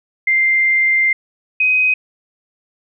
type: tone pair in turn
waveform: sine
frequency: 2094 / 2515 Hz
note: C7 / D#7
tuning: +1 / +18 cents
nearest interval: minor third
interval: 317 cents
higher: second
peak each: -11 dBFS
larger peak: neither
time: 0.27-1.13 / 1.6-1.94 s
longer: first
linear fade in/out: 5 ms
effects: none